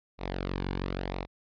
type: tone with flanger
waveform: sawtooth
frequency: 46.25 Hz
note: F#1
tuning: in tune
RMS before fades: -34 dBFS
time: 0.18-1.27 s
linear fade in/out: 50 ms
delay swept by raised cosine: 0.63 to 1.58 ms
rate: 0.99 Hz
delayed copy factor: -0.6
effects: resampled to 11025 Hz